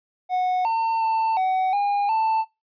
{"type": "tone with pitch steps", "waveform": "triangle", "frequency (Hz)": [734, 904, 893, 751, 812, 886], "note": ["F#5", "A5", "A5", "F#5", "G#5", "A5"], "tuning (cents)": [-14, 47, 25, 26, -39, 12], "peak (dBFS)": -17, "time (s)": [0.29, 2.45], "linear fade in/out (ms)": 50, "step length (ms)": 360, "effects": ["noise-tail reverb RT60 0.2 s tail -18 dB re dry", "resampled to 11025 Hz"]}